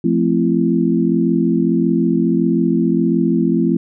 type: chord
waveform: sine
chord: F major seventh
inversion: none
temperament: equal with one note detuned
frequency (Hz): 174.61 / 220 / 261.6 / 336.6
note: F3 / A3 / C4 / E4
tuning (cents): 0 / 0 / 0 / +36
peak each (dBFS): -18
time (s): 0.04-3.77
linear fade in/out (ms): 5
effects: none